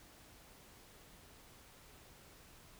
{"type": "silence", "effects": ["pink hiss -60 dBFS RMS until 2.79 s"]}